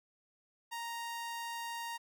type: tone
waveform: sawtooth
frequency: 932.3 Hz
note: A#5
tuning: in tune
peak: -35 dBFS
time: 0.71-1.98 s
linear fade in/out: 20 ms
effects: none